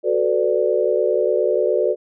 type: chord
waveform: sine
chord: B minor seventh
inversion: second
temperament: equal with one note detuned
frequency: 370 / 440 / 500.2 / 587.3 Hz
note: F#4 / A4 / B4 / D5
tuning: 0 / 0 / +22 / 0 cents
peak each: -21 dBFS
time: 0.03-1.96 s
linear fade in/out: 50 ms
effects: none